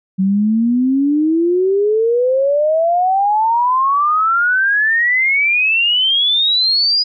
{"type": "exponential sweep", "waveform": "sine", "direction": "up", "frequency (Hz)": [186.5, 4964], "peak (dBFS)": -11, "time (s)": [0.18, 7.04], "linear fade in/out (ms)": 20, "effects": []}